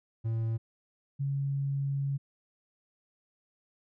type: tone pair in turn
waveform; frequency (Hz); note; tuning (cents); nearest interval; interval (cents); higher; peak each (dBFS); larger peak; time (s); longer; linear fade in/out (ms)
triangle / sine; 113.1 / 138.9; A2 / C#3; +48 / +4; major third; 356; second; -26 / -28; first; 0.24-0.58 / 1.19-2.18; second; 20
effects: none